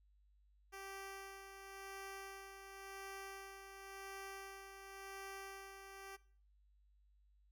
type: tone with tremolo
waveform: 10% pulse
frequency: 390 Hz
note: G4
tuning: 9 cents flat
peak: -39 dBFS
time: 0.72-6.17 s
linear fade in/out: 20 ms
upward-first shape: sine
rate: 0.93 Hz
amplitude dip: 50%
effects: noise-tail reverb RT60 0.5 s tail -20 dB re dry + added 50 Hz sine -68 dBFS peak until 7.51 s